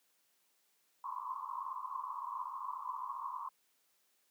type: band-pass noise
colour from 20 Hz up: pink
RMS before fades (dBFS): -42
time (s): 1.04-3.49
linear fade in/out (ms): 2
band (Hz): 980 to 1100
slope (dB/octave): 96
effects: white hiss -75 dBFS RMS until 4.3 s + high-pass 200 Hz 12 dB/octave